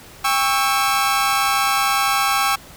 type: chord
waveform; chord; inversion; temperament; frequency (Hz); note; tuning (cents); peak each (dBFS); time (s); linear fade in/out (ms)
sawtooth; C# diminished; second; equal with one note detuned; 799.1 / 1108.7 / 1318.5; G5 / C#6 / E6; +33 / 0 / 0; -17; 0.24-2.56; 10
effects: pink hiss -42 dBFS RMS until 2.76 s